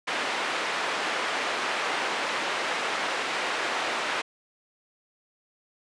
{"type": "band-pass noise", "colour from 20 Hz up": "white", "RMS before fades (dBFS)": -29, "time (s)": [0.07, 4.22], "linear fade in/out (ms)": 10, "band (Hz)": [390, 2200], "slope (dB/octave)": 12, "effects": ["resampled to 22050 Hz"]}